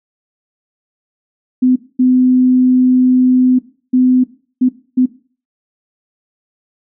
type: tone bursts at uneven times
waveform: sine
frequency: 253.9 Hz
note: B3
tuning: 48 cents sharp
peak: -7 dBFS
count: 5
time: 1.62-1.76 / 1.99-3.59 / 3.93-4.24 / 4.61-4.69 / 4.97-5.06 s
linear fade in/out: 10 ms
effects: noise-tail reverb RT60 0.4 s tail -17 dB re dry